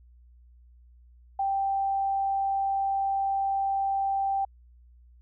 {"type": "tone", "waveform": "sine", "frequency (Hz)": 784, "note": "G5", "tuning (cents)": 0, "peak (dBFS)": -24, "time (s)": [1.39, 4.45], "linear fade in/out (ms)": 5, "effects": ["added 60 Hz sine -52 dBFS peak until 5.21 s"]}